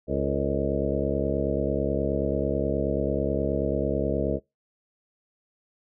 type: harmonic tone with a mistuned harmonic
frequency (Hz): 69.3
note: C#2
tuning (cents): 0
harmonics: 1 / 2 / 3 / 4 / 5 / 6 / 7 / 8 / 9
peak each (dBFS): -32 / -32 / -32 / -32 / -32 / -32 / -32 / -32 / -32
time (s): 0.07-4.4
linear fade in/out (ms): 50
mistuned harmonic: 6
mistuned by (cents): +87
effects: noise-tail reverb RT60 0.2 s tail -23 dB re dry